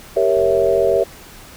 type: chord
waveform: sine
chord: G diminished seventh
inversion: none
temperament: equal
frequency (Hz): 392 / 466.2 / 554.4 / 659.3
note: G4 / Bb4 / Db5 / Fb5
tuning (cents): 0 / 0 / 0 / 0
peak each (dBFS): -18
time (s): 0.16-1.04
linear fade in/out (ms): 10
type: click train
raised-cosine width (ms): 5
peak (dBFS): -25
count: 27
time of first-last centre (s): 0.37-0.961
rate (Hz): 44
effects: pink hiss -40 dBFS RMS until 1.56 s